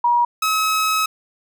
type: tone pair in turn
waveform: sine / sawtooth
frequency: 957 / 1282.2 Hz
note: A#5 / E6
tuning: +45 / -48 cents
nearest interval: perfect fourth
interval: 507 cents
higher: second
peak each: -13 dBFS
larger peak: neither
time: 0.04-0.25 / 0.42-1.06 s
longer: second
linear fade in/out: 5 ms
effects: none